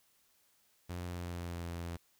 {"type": "tone with pitch glide", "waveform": "sawtooth", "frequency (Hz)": [88.4, 85.44], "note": ["F2", "F2"], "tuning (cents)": [22, -37], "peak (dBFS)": -35, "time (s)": [0.89, 1.97], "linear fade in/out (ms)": 10, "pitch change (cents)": -59, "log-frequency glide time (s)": [1.05, 1.69], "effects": ["white hiss -71 dBFS RMS until 2.19 s"]}